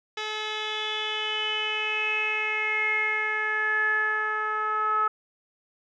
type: tone with low-pass filter sweep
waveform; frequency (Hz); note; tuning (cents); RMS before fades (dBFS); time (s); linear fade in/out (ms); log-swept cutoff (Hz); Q
10% pulse; 429.5; A4; -42; -27; 0.17-5.08; 5; 4100 to 1300; 8.1
effects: none